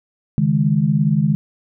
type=chord; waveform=sine; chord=C# suspended second; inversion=none; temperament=just; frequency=138.59 / 155.92 / 207.9 Hz; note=C#3 / D#3 / G#3; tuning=0 / +4 / +2 cents; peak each=-20 / -16 / -18 dBFS; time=0.38-1.35 s; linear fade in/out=0 ms; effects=none